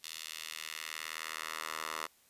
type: tone with high-pass filter sweep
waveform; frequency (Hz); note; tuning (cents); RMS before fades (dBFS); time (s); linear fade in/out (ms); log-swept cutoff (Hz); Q
10% pulse; 79.1; D#2; +29; -42; 0.03-2.07; 10; 3500 to 1000; 1.2
effects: white hiss -66 dBFS RMS until 2.29 s + resampled to 32000 Hz